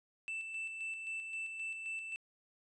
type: tone with tremolo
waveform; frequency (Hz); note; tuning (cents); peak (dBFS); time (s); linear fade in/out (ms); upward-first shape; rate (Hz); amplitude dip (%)
triangle; 2654; E7; +11; -36; 0.28-2.16; 0; square; 3.8; 40
effects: resampled to 22050 Hz